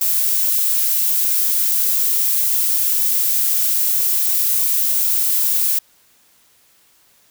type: noise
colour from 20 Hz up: violet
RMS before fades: -17 dBFS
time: 0.01-5.79 s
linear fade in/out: 5 ms
effects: white hiss -55 dBFS RMS until 7.3 s